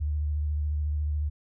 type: tone with vibrato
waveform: sine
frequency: 74.7 Hz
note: D2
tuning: 30 cents sharp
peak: -25 dBFS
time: 0-1.3 s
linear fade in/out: 20 ms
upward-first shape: triangle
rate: 14 Hz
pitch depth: 42 cents each way
effects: none